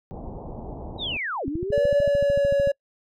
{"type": "low-pass noise", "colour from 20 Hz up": "pink", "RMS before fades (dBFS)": -36, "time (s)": [0.11, 1.17], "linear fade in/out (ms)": 0, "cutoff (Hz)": 900, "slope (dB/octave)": 48}
{"type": "linear two-way sweep", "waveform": "sine", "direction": "down then up", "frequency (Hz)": [3900, 261.6, 651], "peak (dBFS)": -26, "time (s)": [0.98, 2.1], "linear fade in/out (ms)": 50, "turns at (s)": 1.46}
{"type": "click train", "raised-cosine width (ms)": 5, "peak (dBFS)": -19, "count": 17, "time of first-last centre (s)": [1.48, 2.674], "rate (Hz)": 13.4}
{"type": "tone with pitch glide", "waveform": "triangle", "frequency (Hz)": [573, 562.5], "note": ["D5", "C#5"], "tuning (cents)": [-43, 25], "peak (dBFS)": -16, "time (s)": [1.72, 2.72], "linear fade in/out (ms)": 10, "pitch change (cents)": -32, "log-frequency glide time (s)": [1.97, 2.54]}
{"effects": ["noise-tail reverb RT60 0.1 s tail -26 dB re dry"]}